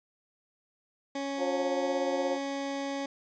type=tone; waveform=20% pulse; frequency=277.2 Hz; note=C#4; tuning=in tune; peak=-27 dBFS; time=1.15-3.06 s; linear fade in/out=5 ms
type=harmonic tone; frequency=179.2 Hz; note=F3; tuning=45 cents sharp; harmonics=2 / 3 / 4 / 5; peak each=-36 / -30 / -38 / -41 dBFS; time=1.37-2.39 s; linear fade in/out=50 ms
effects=resampled to 16000 Hz + 10-bit